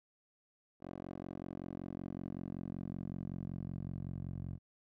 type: tone with band-pass filter sweep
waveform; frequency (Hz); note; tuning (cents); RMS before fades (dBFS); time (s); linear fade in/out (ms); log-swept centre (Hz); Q
10% pulse; 45.3; F#1; -36; -43; 0.8-4.59; 50; 440 to 110; 1.2
effects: none